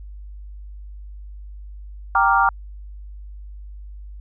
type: chord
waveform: sine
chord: G minor seventh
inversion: none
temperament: equal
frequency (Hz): 784 / 932.3 / 1174.7 / 1396.9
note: G5 / Bb5 / D6 / F6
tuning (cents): 0 / 0 / 0 / 0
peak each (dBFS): -19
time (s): 2.15-2.49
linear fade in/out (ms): 2
effects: added 50 Hz sine -34 dBFS peak until 4.2 s